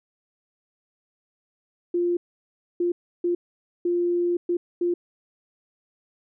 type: tone bursts at uneven times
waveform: sine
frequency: 349.2 Hz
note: F4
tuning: in tune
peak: -20 dBFS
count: 6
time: 1.94-2.17 / 2.8-2.92 / 3.24-3.35 / 3.85-4.37 / 4.49-4.57 / 4.81-4.94 s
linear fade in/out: 5 ms
effects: none